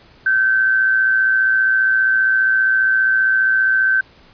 sine tone with amplitude modulation, 1544 Hz, G6, 27 cents flat, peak -10 dBFS, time 0.26-4.01 s, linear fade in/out 5 ms, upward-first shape sine, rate 115 Hz, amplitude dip 45%, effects pink hiss -48 dBFS RMS until 4.33 s + resampled to 11025 Hz

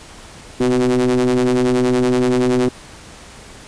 square ring-modulated tone, 61.74 Hz, B1, in tune, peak -11 dBFS, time 0.6-2.69 s, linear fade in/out 5 ms, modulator 314 Hz, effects pink hiss -39 dBFS RMS until 3.67 s + resampled to 22050 Hz

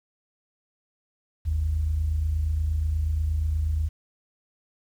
sine tone pair together, 49.8 / 78.2 Hz, G1 / D#2, +28 / +9 cents, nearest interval minor sixth, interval 781 cents, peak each -29 / -22 dBFS, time 1.45-3.89 s, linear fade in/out 20 ms, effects tanh soft clip ceiling -16 dBFS + 9-bit

